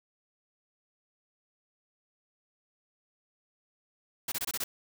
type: noise bursts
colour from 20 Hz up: white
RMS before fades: -33 dBFS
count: 6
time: 4.28-4.64 s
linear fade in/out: 5 ms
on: 40 ms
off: 24 ms
effects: none